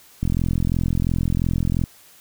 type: click train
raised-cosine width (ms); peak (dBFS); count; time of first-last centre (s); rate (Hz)
5; -9; 70; 0.23-1.838; 42.9
effects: white hiss -50 dBFS RMS until 2.2 s